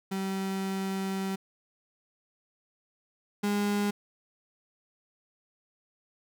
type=tone pair in turn; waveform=35% pulse; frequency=192.5 / 204.6 Hz; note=G3 / G#3; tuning=-31 / -26 cents; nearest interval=minor second; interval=105 cents; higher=second; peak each=-28 / -24 dBFS; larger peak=second; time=0.11-1.36 / 3.43-3.91 s; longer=first; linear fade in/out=10 ms; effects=none